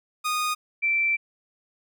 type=tone pair in turn; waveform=sawtooth / sine; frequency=1235 / 2339 Hz; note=D#6 / D7; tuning=-13 / -8 cents; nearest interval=major seventh; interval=1105 cents; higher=second; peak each=-20 dBFS; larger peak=neither; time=0.24-0.55 / 0.82-1.17 s; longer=second; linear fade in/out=20 ms; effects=none